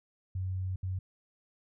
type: tone bursts at uneven times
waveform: sine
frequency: 93.3 Hz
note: F#2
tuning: 15 cents sharp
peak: -31 dBFS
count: 2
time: 0.35-0.76 / 0.83-0.99 s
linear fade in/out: 5 ms
effects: none